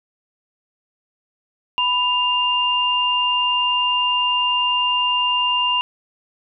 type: tone pair together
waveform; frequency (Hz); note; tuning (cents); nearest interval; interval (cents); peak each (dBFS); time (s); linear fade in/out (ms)
sine; 989.9 / 2800; B5 / F7; +4 / +4; octave + tritone; 1800; -20 / -18; 1.78-5.81; 0
effects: none